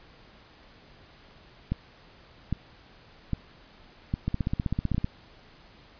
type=two click trains; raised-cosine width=5 ms; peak=-14 / -14 dBFS; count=5 / 13; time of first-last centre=1.72-4.946 / 4.28-5.044 s; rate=1.24 / 15.7 Hz; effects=pink hiss -54 dBFS RMS until 5.99 s + resampled to 11025 Hz